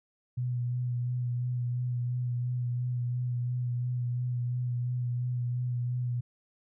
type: tone with vibrato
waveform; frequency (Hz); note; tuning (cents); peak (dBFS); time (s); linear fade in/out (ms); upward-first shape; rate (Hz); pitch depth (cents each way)
sine; 123; B2; -7; -28; 0.37-6.21; 10; sine; 2.9; 22
effects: none